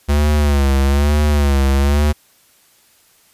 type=tone with vibrato; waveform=square; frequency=71.3 Hz; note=C#2; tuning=49 cents sharp; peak=-12 dBFS; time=0.08-2.13 s; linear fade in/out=20 ms; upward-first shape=sine; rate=1.1 Hz; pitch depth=84 cents each way; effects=white hiss -53 dBFS RMS until 3.33 s + resampled to 32000 Hz